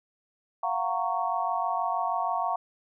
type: chord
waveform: sine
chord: Gb major seventh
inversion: third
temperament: just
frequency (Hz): 693.7 / 740 / 925 / 1110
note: F5 / Gb5 / Bb5 / Db6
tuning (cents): -12 / 0 / -14 / +2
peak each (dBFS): -31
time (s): 0.63-2.56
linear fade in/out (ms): 5
effects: none